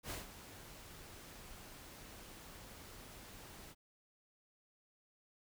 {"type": "noise with ADSR envelope", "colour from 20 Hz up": "pink", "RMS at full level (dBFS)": -42, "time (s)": [0.03, 3.75], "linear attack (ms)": 76, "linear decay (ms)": 150, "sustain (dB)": -12, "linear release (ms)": 43, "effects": []}